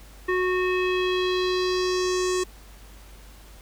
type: tone with low-pass filter sweep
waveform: square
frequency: 366.6 Hz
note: F#4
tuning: 16 cents flat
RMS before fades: -24 dBFS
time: 0.28-2.44 s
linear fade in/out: 10 ms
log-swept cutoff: 1900 to 7700 Hz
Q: 2.9
effects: added 50 Hz sine -45 dBFS peak until 3.61 s + pink hiss -51 dBFS RMS until 3.61 s